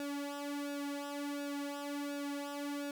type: tone with flanger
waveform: sawtooth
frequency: 285.9 Hz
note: D4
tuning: 46 cents flat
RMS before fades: -40 dBFS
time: 0-2.91 s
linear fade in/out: 2 ms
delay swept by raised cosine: 0.95 to 3.05 ms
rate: 1.4 Hz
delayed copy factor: -0.8
effects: none